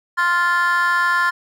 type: chord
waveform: triangle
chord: F major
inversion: second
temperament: just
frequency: 1047.7 / 1396.9 / 1746.1 Hz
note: C6 / F6 / A6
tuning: +2 / 0 / -14 cents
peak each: -16 dBFS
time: 0.17-1.31 s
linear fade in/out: 20 ms
effects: tanh soft clip ceiling -9 dBFS